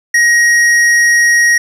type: tone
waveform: square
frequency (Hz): 1886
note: A#6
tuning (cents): +20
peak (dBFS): -7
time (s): 0.14-1.58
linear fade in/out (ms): 5
effects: low-pass 9000 Hz 12 dB/octave + 7-bit